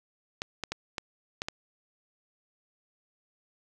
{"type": "clicks", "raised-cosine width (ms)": 0.2, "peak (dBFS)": -15, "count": 6, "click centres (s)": [0.419, 0.637, 0.72, 0.982, 1.419, 1.485], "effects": []}